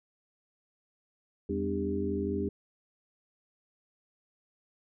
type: tone cluster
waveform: sine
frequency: 85.5 / 201 / 253.6 / 298.3 / 399.4 Hz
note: F2 / G3 / B3 / D4 / G4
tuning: -36 / +44 / +46 / +27 / +32 cents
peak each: -37 / -35 / -38 / -35 / -33 dBFS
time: 1.49-2.49 s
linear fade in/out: 5 ms
effects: none